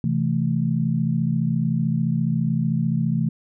sine chord, A minor, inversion first, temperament equal, 130.81 / 164.81 / 220 Hz, C3 / E3 / A3, 0 / 0 / 0 cents, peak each -24 / -22 / -24 dBFS, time 0.04-3.29 s, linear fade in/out 2 ms, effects none

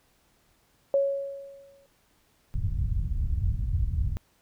sine tone with exponential decay, 554.4 Hz, C#5, in tune, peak -18 dBFS, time 0.94-1.86 s, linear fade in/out 1 ms, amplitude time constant 200 ms
white low-pass noise, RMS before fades -27 dBFS, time 2.54-4.17 s, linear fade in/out 0 ms, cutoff 100 Hz, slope 24 dB/octave
effects pink hiss -66 dBFS RMS until 4.41 s

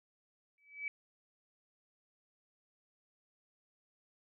sine tone with exponential growth, 2293 Hz, D7, 42 cents flat, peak -33 dBFS, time 0.58-0.88 s, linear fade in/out 1 ms, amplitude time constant 64 ms, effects none

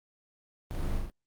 brown noise with echo, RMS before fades -35 dBFS, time 0.71-0.98 s, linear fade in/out 0 ms, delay 40 ms, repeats 3, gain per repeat -2 dB, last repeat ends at 1.1 s, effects Opus 24 kbps

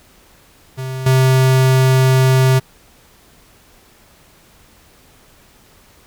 square tone with level steps, 130.81 Hz, C3, in tune, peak -23 / -10 dBFS, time 0.77-2.6 s, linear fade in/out 20 ms, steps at 1.06 s, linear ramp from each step 5 ms, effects pink hiss -49 dBFS RMS until 6.06 s

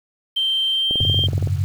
sine tone with pitch glide, 3136 to 3171 Hz, G7 to G7, 0 to +19 cents, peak -17 dBFS, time 0.36-1.27 s, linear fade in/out 10 ms, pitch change +19 cents, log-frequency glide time 0.72-1.15 s
click train, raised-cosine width 2 ms, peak -15 dBFS, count 13, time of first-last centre 0.91-1.473 s, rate 21.3 Hz
sine chord, F# suspended second, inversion none, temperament just, 92.5 / 104.06 / 138.75 Hz, F#2 / G#2 / C#3, 0 / +4 / +2 cents, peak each -20 / -24 / -25 dBFS, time 1.01-1.64 s, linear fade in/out 0 ms
effects 7-bit

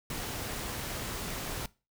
pink noise, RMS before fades -37 dBFS, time 0.1-1.66 s, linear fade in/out 2 ms, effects noise-tail reverb RT60 0.3 s tail -21 dB re dry

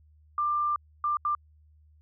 sine tone bursts at uneven times, 1189 Hz, D6, 21 cents sharp, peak -24 dBFS, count 3, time 0.38-0.76 / 1.04-1.17 / 1.25-1.35 s, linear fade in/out 2 ms, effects added 76 Hz sine -56 dBFS peak until 2.01 s

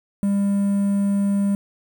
triangle tone with quantisation, 200 Hz, G3, 35 cents sharp, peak -15 dBFS, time 0.23-1.55 s, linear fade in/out 0 ms, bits 7, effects none

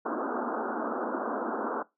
pink band-pass noise, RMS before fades -32 dBFS, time 0.05-1.83 s, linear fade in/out 10 ms, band 220 to 1500 Hz, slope 96 dB/octave, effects noise-tail reverb RT60 0.2 s tail -20 dB re dry

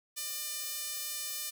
sawtooth tone with high-pass filter, 599 Hz, D5, 34 cents sharp, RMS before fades -38 dBFS, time 0.16-1.51 s, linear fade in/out 20 ms, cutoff 5400 Hz, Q 0.52, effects none

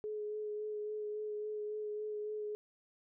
sine tone with vibrato, 423.2 Hz, G#4, 33 cents sharp, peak -37 dBFS, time 0.04-2.55 s, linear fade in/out 0 ms, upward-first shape sine, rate 3.6 Hz, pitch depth 16 cents each way, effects none

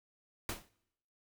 pink noise with exponential decay, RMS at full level -34 dBFS, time 0.49-0.69 s, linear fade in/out 2 ms, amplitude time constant 42 ms, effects noise-tail reverb RT60 0.8 s tail -23 dB re dry

